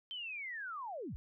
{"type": "linear sweep", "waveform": "sine", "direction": "down", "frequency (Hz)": [3136, 38.03], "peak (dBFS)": -40, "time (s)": [0.11, 1.16], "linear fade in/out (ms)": 0, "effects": []}